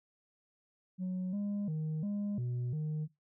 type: tone with pitch steps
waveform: sine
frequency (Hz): 184.1 / 203.6 / 155.9 / 204.4 / 122.8 / 153.6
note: F#3 / G#3 / D#3 / G#3 / B2 / D#3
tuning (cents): -8 / -34 / +4 / -27 / -9 / -22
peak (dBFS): -30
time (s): 0.98-3.08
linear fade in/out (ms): 50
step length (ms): 350
effects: noise-tail reverb RT60 0.2 s tail -20 dB re dry + tanh soft clip ceiling -32 dBFS